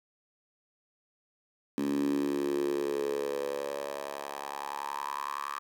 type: tone with high-pass filter sweep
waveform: 10% pulse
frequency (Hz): 70.8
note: C#2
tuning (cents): +37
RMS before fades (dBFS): -33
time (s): 1.78-5.59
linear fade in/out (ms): 0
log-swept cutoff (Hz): 250 to 1200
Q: 5.9
effects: none